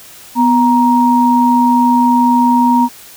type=tone pair together; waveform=sine; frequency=247.1 / 938.9 Hz; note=B3 / A#5; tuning=+1 / +12 cents; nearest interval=octave + major seventh; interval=2311 cents; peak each=-10 dBFS; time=0.35-2.89 s; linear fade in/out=50 ms; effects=white hiss -37 dBFS RMS until 3.16 s